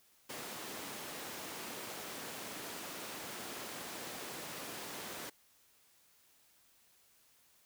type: high-pass noise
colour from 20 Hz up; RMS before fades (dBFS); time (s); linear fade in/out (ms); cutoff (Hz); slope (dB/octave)
pink; -45; 0.29-5.3; 10; 240; 12
effects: white hiss -68 dBFS RMS until 7.65 s